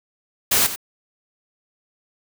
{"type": "noise with echo", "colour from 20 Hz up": "white", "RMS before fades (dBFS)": -17, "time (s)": [0.51, 0.67], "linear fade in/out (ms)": 10, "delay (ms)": 91, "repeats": 1, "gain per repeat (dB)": -12, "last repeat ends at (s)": 0.761, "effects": []}